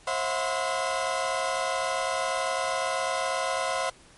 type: tone cluster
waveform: 30% pulse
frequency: 534 / 650 / 722 / 1020 Hz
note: C5 / E5 / F#5 / C6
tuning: +35 / -24 / -43 / -44 cents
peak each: -29 dBFS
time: 0.07-3.9 s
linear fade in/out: 5 ms
effects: pink hiss -54 dBFS RMS until 4.17 s + MP3 48 kbps